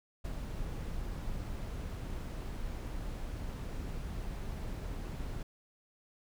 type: noise with ADSR envelope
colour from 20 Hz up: brown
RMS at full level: -36 dBFS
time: 0.24-5.43 s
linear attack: 13 ms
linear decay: 39 ms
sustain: -3 dB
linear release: 4 ms
effects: none